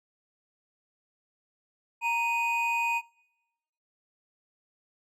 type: tone pair together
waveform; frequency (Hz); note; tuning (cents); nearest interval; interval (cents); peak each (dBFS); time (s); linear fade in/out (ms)
triangle; 932.3 / 2489; A#5 / D#7; 0 / 0; octave + perfect fourth; 1700; -26; 2.01-3.02; 50
effects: noise-tail reverb RT60 1.0 s tail -25 dB re dry